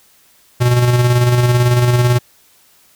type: tone with tremolo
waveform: square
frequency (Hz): 122.3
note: B2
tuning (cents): -16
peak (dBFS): -9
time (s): 0.6-2.19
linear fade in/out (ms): 20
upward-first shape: square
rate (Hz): 18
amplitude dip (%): 35
effects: white hiss -51 dBFS RMS until 2.95 s